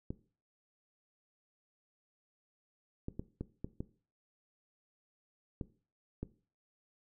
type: clicks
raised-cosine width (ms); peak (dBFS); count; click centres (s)
3; -25; 8; 0.105 / 3.084 / 3.195 / 3.41 / 3.645 / 3.805 / 5.612 / 6.23
effects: noise-tail reverb RT60 0.4 s tail -17 dB re dry